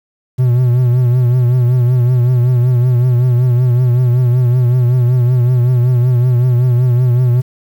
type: tone with vibrato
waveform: triangle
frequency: 123.8 Hz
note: B2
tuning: 5 cents sharp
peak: -6 dBFS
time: 0.38-7.42 s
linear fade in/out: 20 ms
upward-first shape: triangle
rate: 5.3 Hz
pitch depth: 71 cents each way
effects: 7-bit